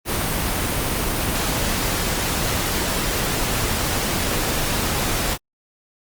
pink noise, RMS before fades -22 dBFS, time 0.05-5.38 s, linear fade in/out 50 ms, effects Opus 32 kbps

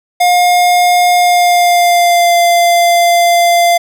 square tone with pitch glide, 712 to 691.7 Hz, F5 to F5, +33 to -17 cents, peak -7 dBFS, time 0.2-3.78 s, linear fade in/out 10 ms, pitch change -50 cents, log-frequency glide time 1.14-2.38 s, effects none

